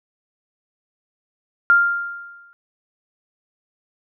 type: tone with exponential decay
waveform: sine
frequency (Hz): 1396.9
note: F6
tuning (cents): 0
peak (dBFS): -8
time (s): 1.7-2.53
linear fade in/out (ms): 0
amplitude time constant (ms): 180
effects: none